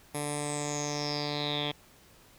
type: tone with low-pass filter sweep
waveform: 10% pulse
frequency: 146.83 Hz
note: D3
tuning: in tune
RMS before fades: -33 dBFS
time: 0.14-1.72 s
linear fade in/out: 10 ms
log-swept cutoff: 11000 to 3200 Hz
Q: 9.7
effects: pink hiss -58 dBFS RMS until 2.38 s